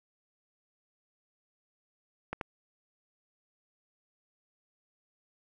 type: clicks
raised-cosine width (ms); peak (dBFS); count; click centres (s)
0.5; -19; 2; 2.33 / 2.412
effects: none